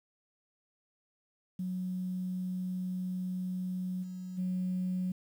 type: tone with level steps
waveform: sine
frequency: 183.5 Hz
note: F#3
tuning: 14 cents flat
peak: -32 / -38 / -29 dBFS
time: 1.59-5.12 s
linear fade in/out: 5 ms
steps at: 4.02 / 4.37 s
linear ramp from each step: 20 ms
effects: tanh soft clip ceiling -26 dBFS + 10-bit